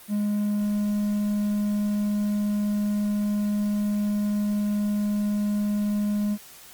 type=tone; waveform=triangle; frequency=207.2 Hz; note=G#3; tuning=4 cents flat; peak=-20 dBFS; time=0.08-6.38 s; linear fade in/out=50 ms; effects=white hiss -47 dBFS RMS until 6.73 s + Opus 32 kbps